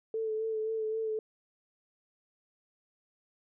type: tone with vibrato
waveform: sine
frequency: 440 Hz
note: A4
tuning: in tune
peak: -30 dBFS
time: 0.14-1.19 s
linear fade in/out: 2 ms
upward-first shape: sine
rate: 3.8 Hz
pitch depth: 26 cents each way
effects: none